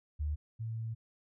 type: tone pair in turn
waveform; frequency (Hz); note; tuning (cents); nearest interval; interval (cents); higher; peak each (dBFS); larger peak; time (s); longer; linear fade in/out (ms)
sine; 74.9 / 112.74; D2 / A2; +35 / +43; perfect fifth; 708; second; -31 / -35; first; 0.19-0.36 / 0.59-0.95; second; 20
effects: none